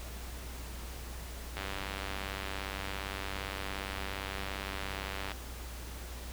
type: click train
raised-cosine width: 0.3 ms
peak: -21 dBFS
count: 366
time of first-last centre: 1.57-5.317 s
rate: 97.4 Hz
effects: added 60 Hz sine -42 dBFS peak until 6.32 s + pink hiss -47 dBFS RMS until 6.32 s